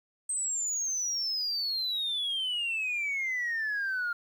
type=exponential sweep; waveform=sine; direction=down; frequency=8350 to 1396.9 Hz; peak=-27 dBFS; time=0.29-4.13 s; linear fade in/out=5 ms; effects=tanh soft clip ceiling -26 dBFS + 10-bit